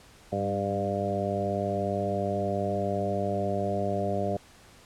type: harmonic tone with a mistuned harmonic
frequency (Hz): 100.1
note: G2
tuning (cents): +37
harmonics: 1 / 2 / 3 / 4 / 5 / 6 / 7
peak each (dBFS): -34 / -33 / -39 / -34 / -37 / -31 / -33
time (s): 0.32-4.37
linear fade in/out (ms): 5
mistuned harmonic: 2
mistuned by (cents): -27
effects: pink hiss -54 dBFS RMS until 4.85 s + low-pass 10000 Hz 12 dB/octave